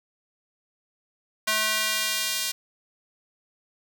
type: tone with high-pass filter sweep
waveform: square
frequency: 216.2 Hz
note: A3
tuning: 30 cents flat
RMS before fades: -26 dBFS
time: 1.47-2.52 s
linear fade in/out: 10 ms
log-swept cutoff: 1400 to 3700 Hz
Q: 0.77
effects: none